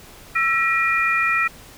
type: tone cluster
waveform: sine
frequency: 1333 / 1910 / 2417 Hz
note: E6 / A#6 / D7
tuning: +19 / +42 / +49 cents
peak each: -21 dBFS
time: 0.35-1.48 s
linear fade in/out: 10 ms
effects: pink hiss -44 dBFS RMS until 1.77 s